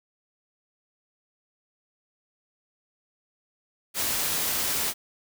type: noise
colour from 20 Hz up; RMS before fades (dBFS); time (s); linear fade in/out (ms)
white; -27; 3.94-4.94; 50
effects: none